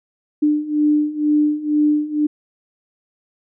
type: beating tone pair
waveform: sine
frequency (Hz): 297.8 / 299.9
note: D4 / D4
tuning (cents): +24 / +36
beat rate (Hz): 2.1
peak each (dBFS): -19 / -16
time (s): 0.42-2.27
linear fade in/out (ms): 10
effects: none